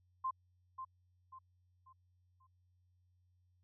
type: tone with echo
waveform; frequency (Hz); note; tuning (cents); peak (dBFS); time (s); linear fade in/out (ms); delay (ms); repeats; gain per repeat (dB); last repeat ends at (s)
sine; 1046.5; C6; 0; -34; 0.24-0.31; 10; 540; 4; -8; 2.47
effects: added 90 Hz sine -70 dBFS peak until 3.63 s